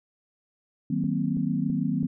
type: chord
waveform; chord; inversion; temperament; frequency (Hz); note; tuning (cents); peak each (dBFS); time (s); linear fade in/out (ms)
sine; C half-diminished seventh; first; just; 156.98 / 188.37 / 235.5 / 261.6; Eb3 / Gb3 / Bb3 / C4; +16 / +31 / +18 / 0; -29; 0.9-2.07; 5
type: click train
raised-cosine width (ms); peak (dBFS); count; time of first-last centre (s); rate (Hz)
3; -27; 4; 1.04-2.03; 3.03
effects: none